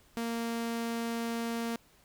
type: tone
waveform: sawtooth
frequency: 231.6 Hz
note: A#3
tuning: 11 cents flat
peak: -28 dBFS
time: 0.17-1.76 s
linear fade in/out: 0 ms
effects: pink hiss -63 dBFS RMS until 2.04 s